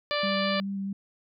harmonic tone, 587.3 Hz, D5, in tune, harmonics 1 / 2 / 3 / 4 / 5 / 6 / 7 / 8, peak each -29 / -32 / -34 / -35 / -36 / -37 / -37 / -38 dBFS, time 0.11-0.6 s, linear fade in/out 0 ms
sine tone with vibrato, 196.6 Hz, G3, 5 cents sharp, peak -29 dBFS, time 0.23-0.93 s, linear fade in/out 5 ms, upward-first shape square, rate 4.7 Hz, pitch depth 9 cents each way
effects none

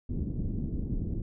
pink low-pass noise, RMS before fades -32 dBFS, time 0.09-1.22 s, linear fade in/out 5 ms, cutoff 310 Hz, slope 24 dB/octave, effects none

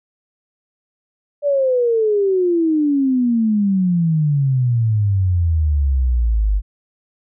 sine exponential sweep, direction down, 587.3 to 48.21 Hz, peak -13 dBFS, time 1.42-6.62 s, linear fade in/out 50 ms, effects none

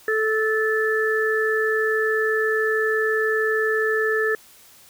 harmonic tone, 436.9 Hz, A4, 12 cents flat, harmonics 1 / 3 / 4, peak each -21 / -30 / -22 dBFS, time 0.08-4.35 s, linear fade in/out 2 ms, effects white hiss -50 dBFS RMS until 4.89 s

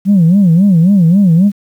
sine tone with vibrato, 181.9 Hz, F#3, 29 cents flat, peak -3 dBFS, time 0.05-1.52 s, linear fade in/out 50 ms, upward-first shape sine, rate 3.7 Hz, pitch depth 210 cents each way, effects tanh soft clip ceiling -2 dBFS + 7-bit

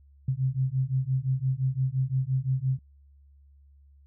sine beating tone pair, 128.6 / 134.4 Hz, C3 / C3, -30 / +47 cents, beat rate 5.8 Hz, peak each -27 dBFS, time 0.28-2.79 s, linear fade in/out 5 ms, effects added 70 Hz sine -53 dBFS peak until 4.06 s

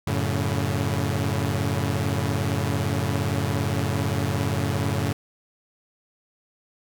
sawtooth chord, F# minor, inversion none, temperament equal with one note detuned, 92.5 / 110 / 141.1 Hz, F#2 / A2 / C#3, 0 / 0 / +31 cents, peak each -23 dBFS, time 0.07-5.13 s, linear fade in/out 5 ms, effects none

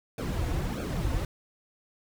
brown noise with flanger, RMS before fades -30 dBFS, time 0.18-1.25 s, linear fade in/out 2 ms, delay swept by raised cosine 1 to 5.1 ms, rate 1.6 Hz, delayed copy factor -0.95, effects none

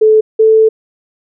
sine tone pair in turn, 434.2 / 440.3 Hz, A4 / A4, -23 / +1 cents, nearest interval unison, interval 24 cents, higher second, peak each -4 dBFS, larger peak neither, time 0.01-0.21 / 0.39-0.69 s, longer second, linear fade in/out 10 ms, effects none

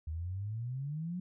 sine exponential sweep, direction up, 76 to 185 Hz, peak -35 dBFS, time 0.07-1.2 s, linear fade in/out 5 ms, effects none

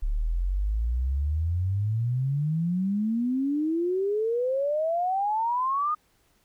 sine exponential sweep, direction up, 34.65 to 1244.5 Hz, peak -23 dBFS, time 0.02-5.95 s, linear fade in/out 10 ms, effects pink hiss -66 dBFS RMS until 6.44 s

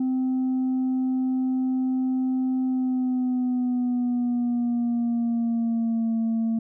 sine tone with pitch glide, 258.4 to 226.3 Hz, C4 to A3, -21 to +49 cents, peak -19 dBFS, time 0-6.59 s, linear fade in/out 5 ms, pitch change -230 cents, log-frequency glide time 2.65-6.15 s, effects tanh soft clip ceiling -20 dBFS

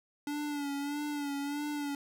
square tone with vibrato, 288.4 Hz, D4, 31 cents flat, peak -34 dBFS, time 0.27-1.95 s, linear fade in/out 2 ms, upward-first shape sine, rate 1.6 Hz, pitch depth 45 cents each way, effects none

